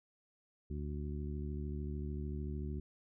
harmonic tone, 73.42 Hz, D2, in tune, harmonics 1 / 2 / 3 / 4 / 5, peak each -39 / -44 / -46 / -51 / -49 dBFS, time 0.7-2.8 s, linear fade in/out 5 ms, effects none

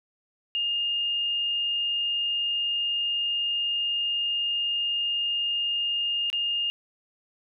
sine tone with dropouts, 2828 Hz, F7, 21 cents sharp, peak -24 dBFS, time 0.55-6.7 s, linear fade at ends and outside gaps 0 ms, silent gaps 6.301-6.329 s, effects none

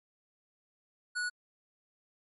square tone, 1466 Hz, F#6, 16 cents flat, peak -32 dBFS, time 1.15-1.3 s, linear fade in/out 20 ms, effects MP3 48 kbps

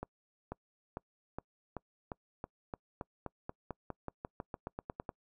accelerating click train, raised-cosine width 1 ms, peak -25 dBFS, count 22, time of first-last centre 0.03-5.092 s, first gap 490 ms, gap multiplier 0.92, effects noise-tail reverb RT60 0.1 s tail -26 dB re dry

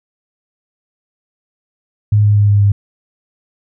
sine tone with pitch steps, 104.8 / 103.9 / 103 / 102.11 / 101.23 Hz, G#2 / G#2 / G#2 / G#2 / G#2, +16 / +1 / -14 / -29 / -44 cents, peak -7 dBFS, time 2.12-2.72 s, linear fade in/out 5 ms, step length 120 ms, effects none

